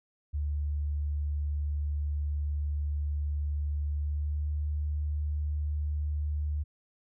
sine tone with pitch glide, 73.42 to 74.53 Hz, D2 to D2, 0 to +26 cents, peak -28 dBFS, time 0.33-6.64 s, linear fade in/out 20 ms, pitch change +26 cents, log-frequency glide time 3.95-4.49 s, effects none

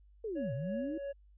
sine linear two-way sweep, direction down then up, 466.2 to 112.8 to 333.2 Hz, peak -35 dBFS, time 0.24-0.98 s, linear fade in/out 5 ms, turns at 0.53 s
triangle tone with tremolo, 559 Hz, C#5, 14 cents sharp, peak -34 dBFS, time 0.35-1.13 s, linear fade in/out 20 ms, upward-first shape sine, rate 3 Hz, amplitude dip 50%
effects added 50 Hz sine -58 dBFS peak until 1.37 s + resampled to 8000 Hz

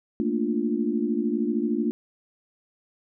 sine chord, Bb major seventh, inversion third, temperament equal, 220 / 233.1 / 293.7 / 349.2 Hz, A3 / Bb3 / D4 / F4, 0 / 0 / 0 / 0 cents, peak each -28 / -27 / -28 / -29 dBFS, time 0.2-1.91 s, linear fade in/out 0 ms, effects none

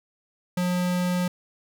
square tone, 179.3 Hz, F3, 46 cents sharp, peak -23 dBFS, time 0.57-1.28 s, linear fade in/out 5 ms, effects none

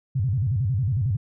sine tone with vibrato, 113.6 Hz, A#2, 44 cents flat, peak -20 dBFS, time 0.15-1.17 s, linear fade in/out 10 ms, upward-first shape square, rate 11 Hz, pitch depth 270 cents each way, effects none

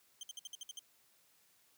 25% pulse tone bursts, 3145 Hz, G7, 5 cents sharp, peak -40 dBFS, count 8, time 0.21-0.792 s, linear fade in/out 2 ms, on 22 ms, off 58 ms, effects white hiss -70 dBFS RMS until 1.77 s + high-pass 80 Hz 12 dB/octave

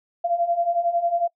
sine beating tone pair, 680 / 691 Hz, F5 / F5, -46 / -19 cents, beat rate 11 Hz, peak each -25 / -21 dBFS, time 0.24-1.28 s, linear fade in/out 10 ms, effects noise-tail reverb RT60 0.1 s tail -23 dB re dry

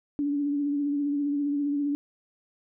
sine tone with vibrato, 287.3 Hz, D4, 38 cents flat, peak -24 dBFS, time 0.19-1.95 s, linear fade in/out 0 ms, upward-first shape sine, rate 15 Hz, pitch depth 30 cents each way, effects none

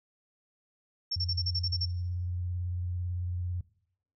sine tone bursts, 5440 Hz, F8, 46 cents flat, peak -28 dBFS, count 9, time 1.11-1.857 s, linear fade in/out 10 ms, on 51 ms, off 36 ms
sine tone with vibrato, 88.9 Hz, F2, 31 cents sharp, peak -30 dBFS, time 1.16-3.61 s, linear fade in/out 5 ms, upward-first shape square, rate 18 Hz, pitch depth 24 cents each way
effects noise-tail reverb RT60 0.7 s tail -20 dB re dry

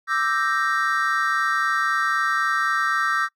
triangle chord, E half-diminished seventh, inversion third, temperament equal, 1174.7 / 1318.5 / 1568 / 1864.7 Hz, D6 / E6 / G6 / Bb6, 0 / 0 / 0 / 0 cents, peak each -24 / -22 / -23 / -25 dBFS, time 0.07-3.29 s, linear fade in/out 50 ms, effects noise-tail reverb RT60 0.1 s tail -22 dB re dry

